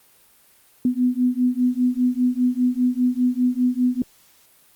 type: beating tone pair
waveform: sine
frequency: 246.9 / 251.9 Hz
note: B3 / B3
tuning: 0 / +34 cents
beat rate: 5 Hz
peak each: -20 dBFS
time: 0.85-4.02 s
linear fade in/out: 2 ms
effects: white hiss -55 dBFS RMS until 4.75 s + Opus 32 kbps